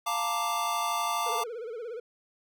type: chord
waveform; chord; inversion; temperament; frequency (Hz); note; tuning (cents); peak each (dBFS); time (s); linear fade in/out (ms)
square; Bb major seventh; second; equal; 698.5 / 880 / 932.3 / 1174.7; F5 / A5 / Bb5 / D6; 0 / 0 / 0 / 0; -35 / -35 / -36 / -31; 0.06-1.44; 10
type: tone with vibrato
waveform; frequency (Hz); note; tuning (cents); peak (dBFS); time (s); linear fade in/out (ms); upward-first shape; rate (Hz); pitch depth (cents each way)
triangle; 462.1; A#4; -15; -33; 1.26-2; 5; sine; 17; 120
effects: none